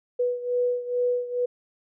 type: beating tone pair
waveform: sine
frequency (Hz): 490.6 / 492.9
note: B4 / B4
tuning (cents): -12 / -3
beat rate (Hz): 2.3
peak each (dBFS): -24 / -28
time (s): 0.19-1.46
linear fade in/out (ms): 10
effects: none